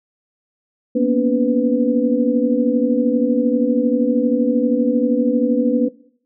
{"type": "tone cluster", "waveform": "sine", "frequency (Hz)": [234.8, 247.5, 284.9, 497.6], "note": ["A#3", "B3", "C#4", "B4"], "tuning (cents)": [13, 4, 48, 13], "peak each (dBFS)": -19, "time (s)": [0.95, 5.89], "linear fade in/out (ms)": 10, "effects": ["noise-tail reverb RT60 0.6 s tail -20 dB re dry"]}